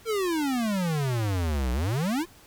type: exponential two-way sweep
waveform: square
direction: down then up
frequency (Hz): 466.2 to 59.4 to 365.4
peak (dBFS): -25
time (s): 0.05-2.26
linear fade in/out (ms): 50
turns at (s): 1.72
effects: pink hiss -53 dBFS RMS until 2.46 s